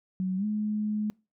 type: tone with pitch glide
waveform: sine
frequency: 186.5 to 211.8 Hz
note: F#3 to G#3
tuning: +14 to +34 cents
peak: -26 dBFS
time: 0.2-1.1 s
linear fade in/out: 0 ms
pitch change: +220 cents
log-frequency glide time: 0.37-0.45 s
effects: noise-tail reverb RT60 0.3 s tail -26 dB re dry